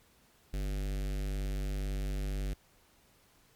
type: tone with notch filter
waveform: square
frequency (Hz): 49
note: G1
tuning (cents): 0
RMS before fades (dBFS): -34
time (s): 0.53-2.54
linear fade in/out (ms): 10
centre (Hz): 1000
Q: 0.99
effects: pink hiss -65 dBFS RMS until 3.55 s + MP3 96 kbps